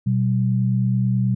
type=tone pair together; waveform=sine; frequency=122.9 / 192.37 Hz; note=B2 / G3; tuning=-8 / -32 cents; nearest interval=minor sixth; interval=776 cents; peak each=-18 / -21 dBFS; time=0.06-1.35 s; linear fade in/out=10 ms; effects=none